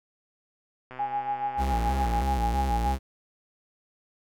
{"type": "click train", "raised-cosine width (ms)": 0.5, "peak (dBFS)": -27, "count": 169, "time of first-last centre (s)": [0.91, 2.223], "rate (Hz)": 128}
{"type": "tone with tremolo", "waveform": "sine", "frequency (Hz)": 821, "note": "G#5", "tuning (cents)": -20, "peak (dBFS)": -24, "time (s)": [0.99, 2.95], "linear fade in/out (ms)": 5, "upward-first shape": "sine", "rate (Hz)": 7, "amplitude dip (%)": 70}
{"type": "tone with vibrato", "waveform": "45% pulse", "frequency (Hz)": 61.74, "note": "B1", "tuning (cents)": 0, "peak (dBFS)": -25, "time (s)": [1.57, 2.99], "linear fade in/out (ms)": 50, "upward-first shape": "square", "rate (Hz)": 3.1, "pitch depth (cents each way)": 130}
{"effects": []}